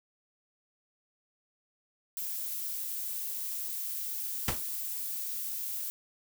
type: noise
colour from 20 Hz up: violet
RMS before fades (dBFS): -36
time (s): 2.17-5.9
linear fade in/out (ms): 0
type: noise with exponential decay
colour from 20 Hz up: pink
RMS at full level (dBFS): -27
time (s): 4.48-4.64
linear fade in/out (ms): 2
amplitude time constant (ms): 34
effects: none